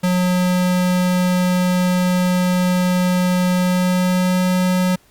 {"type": "tone with pitch glide", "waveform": "square", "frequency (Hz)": [181.1, 182.78], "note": ["F#3", "F#3"], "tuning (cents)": [-37, -21], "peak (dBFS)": -15, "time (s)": [0.03, 4.96], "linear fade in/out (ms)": 10, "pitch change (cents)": 16, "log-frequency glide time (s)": [3.56, 4.39], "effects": ["pink hiss -54 dBFS RMS until 5.1 s", "Opus 48 kbps"]}